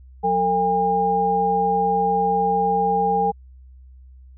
sine tone cluster, 182.7 / 452.2 / 808 Hz, F#3 / A4 / G#5, -22 / +47 / -48 cents, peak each -27 / -23 / -18 dBFS, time 0.23-3.32 s, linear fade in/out 20 ms, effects added 64 Hz sine -42 dBFS peak until 4.37 s

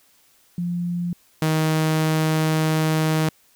sine / sawtooth tone pair in turn, 174.61 / 157.37 Hz, F3 / D#3, 0 / +20 cents, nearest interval major second, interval 180 cents, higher first, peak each -22 / -14 dBFS, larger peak second, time 0.58-1.13 / 1.42-3.29 s, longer second, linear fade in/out 2 ms, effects white hiss -58 dBFS RMS until 3.55 s

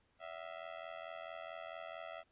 sawtooth tone with amplitude modulation, 659.3 Hz, E5, in tune, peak -37 dBFS, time 0.19-2.24 s, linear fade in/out 50 ms, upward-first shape sine, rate 84.5 Hz, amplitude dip 95%, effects pink hiss -75 dBFS RMS until 2.31 s + resampled to 8000 Hz

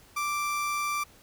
30% pulse tone, 1174.7 Hz, D6, in tune, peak -25 dBFS, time 0.16-1.04 s, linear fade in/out 10 ms, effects pink hiss -56 dBFS RMS until 1.22 s

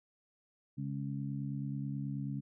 harmonic tone, 69.3 Hz, C#2, in tune, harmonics 2 / 3 / 4, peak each -37 / -41 / -43 dBFS, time 0.77-2.41 s, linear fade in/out 20 ms, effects none

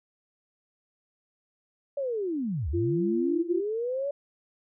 sine linear two-way sweep, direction down then up, 577 to 64.1 to 577 Hz, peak -27 dBFS, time 1.97-4.11 s, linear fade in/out 5 ms, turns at 2.69 s
sine tone, 342.2 Hz, F4, 35 cents flat, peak -25 dBFS, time 2.73-3.61 s, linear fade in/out 20 ms
effects none

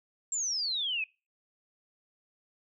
sine exponential sweep, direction down, 7550 to 2489 Hz, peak -29 dBFS, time 0.32-1.04 s, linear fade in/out 2 ms, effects noise-tail reverb RT60 0.3 s tail -25 dB re dry

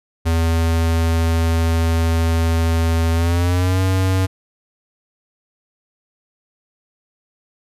square tone with pitch glide, 82.41 to 94.12 Hz, E2 to F#2, 0 to +30 cents, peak -15 dBFS, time 0.25-4.27 s, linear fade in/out 20 ms, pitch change +230 cents, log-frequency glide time 3.13-3.81 s, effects resampled to 32000 Hz

